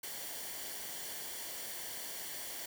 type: noise with comb filter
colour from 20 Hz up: white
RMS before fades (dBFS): -43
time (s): 0.03-2.66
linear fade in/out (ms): 5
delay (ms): 0.78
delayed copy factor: -0.55
effects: none